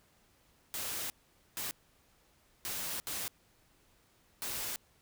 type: noise bursts at uneven times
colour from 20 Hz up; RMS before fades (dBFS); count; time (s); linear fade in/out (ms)
white; -38; 5; 0.74-1.1 / 1.57-1.71 / 2.65-3 / 3.07-3.28 / 4.42-4.76; 0
effects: pink hiss -68 dBFS RMS until 5.01 s